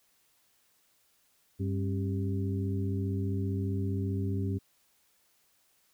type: harmonic tone with a mistuned harmonic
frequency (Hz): 98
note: G2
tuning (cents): 0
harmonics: 1 / 2 / 3 / 4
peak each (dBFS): -30 / -36 / -37 / -40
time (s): 1.59-4.59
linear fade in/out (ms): 20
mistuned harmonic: 3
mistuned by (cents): -140
effects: white hiss -69 dBFS RMS until 5.93 s